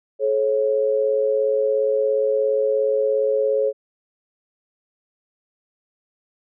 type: tone pair together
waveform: sine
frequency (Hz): 428.9 / 546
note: A4 / C#5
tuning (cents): -44 / -26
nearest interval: major third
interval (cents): 418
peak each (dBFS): -20 / -19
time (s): 0.19-3.73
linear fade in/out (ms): 50
effects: none